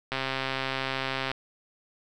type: click train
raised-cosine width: 0.3 ms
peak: -13 dBFS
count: 160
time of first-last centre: 0.12-1.315 s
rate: 133 Hz
effects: none